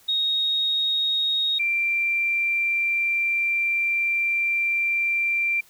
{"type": "tone pair in turn", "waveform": "sine", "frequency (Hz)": [3748, 2361], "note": ["A#7", "D7"], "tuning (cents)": [9, 9], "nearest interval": "minor sixth", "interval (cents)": 800, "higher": "first", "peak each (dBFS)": [-20, -20], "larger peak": "neither", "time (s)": [[0.08, 1.59], [1.59, 5.61]], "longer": "second", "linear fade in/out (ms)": 10, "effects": ["white hiss -55 dBFS RMS until 5.69 s"]}